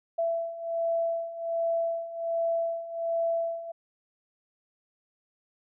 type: beating tone pair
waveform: sine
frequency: 667 / 668.3 Hz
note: E5 / E5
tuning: +20 / +24 cents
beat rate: 1.3 Hz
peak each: -32 / -28 dBFS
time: 0.18-3.72 s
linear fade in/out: 10 ms
effects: none